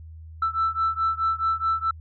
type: beating tone pair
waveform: sine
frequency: 1324 / 1328.7 Hz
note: E6 / E6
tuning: +7 / +13 cents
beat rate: 4.7 Hz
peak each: -23 / -24 dBFS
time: 0.42-1.91 s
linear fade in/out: 5 ms
effects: tanh soft clip ceiling -16 dBFS + added 80 Hz sine -39 dBFS peak until 2 s